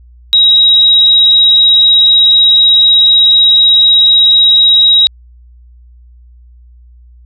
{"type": "tone", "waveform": "sine", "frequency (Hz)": 3821, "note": "A#7", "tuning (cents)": 42, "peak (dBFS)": -3, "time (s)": [0.33, 5.07], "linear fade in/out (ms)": 0, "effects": ["added 60 Hz sine -36 dBFS peak until 7.25 s"]}